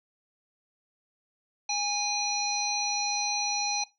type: harmonic tone with a mistuned harmonic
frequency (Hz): 821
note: G#5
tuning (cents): -20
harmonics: 1 / 3 / 5 / 7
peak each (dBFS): -32 / -33 / -32 / -32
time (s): 1.69-3.84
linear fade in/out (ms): 5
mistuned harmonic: 7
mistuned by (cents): +31
effects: noise-tail reverb RT60 0.2 s tail -18 dB re dry